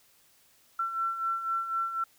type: beating tone pair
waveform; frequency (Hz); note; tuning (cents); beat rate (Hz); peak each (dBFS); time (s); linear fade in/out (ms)
sine; 1346 / 1350; E6 / E6; +36 / +41; 4; -36 / -29; 0.79-2.04; 5
effects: white hiss -63 dBFS RMS until 2.18 s